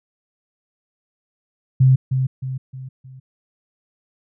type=tone with echo; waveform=sine; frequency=130.81 Hz; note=C3; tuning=in tune; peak=-9 dBFS; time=1.8-1.96 s; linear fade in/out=10 ms; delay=310 ms; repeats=4; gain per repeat=-7 dB; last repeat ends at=3.2 s; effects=none